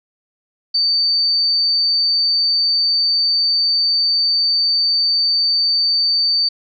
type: tone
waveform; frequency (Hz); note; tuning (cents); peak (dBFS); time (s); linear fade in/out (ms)
sine; 4584; D8; -43; -13; 0.74-6.49; 10
effects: none